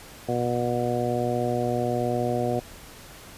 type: harmonic tone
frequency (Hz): 121.2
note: B2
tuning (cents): -32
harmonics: 1 / 2 / 3 / 4 / 5 / 6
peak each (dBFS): -30 / -30 / -30 / -30 / -30 / -30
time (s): 0.28-2.6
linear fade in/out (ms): 10
effects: pink hiss -45 dBFS RMS until 3.37 s + resampled to 32000 Hz